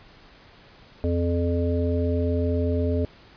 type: harmonic tone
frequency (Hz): 86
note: F2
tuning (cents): -26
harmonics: 1 / 3 / 5 / 7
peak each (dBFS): -23 / -27 / -28 / -31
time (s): 1.04-3.05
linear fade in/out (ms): 0
effects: pink hiss -51 dBFS RMS until 3.36 s + resampled to 11025 Hz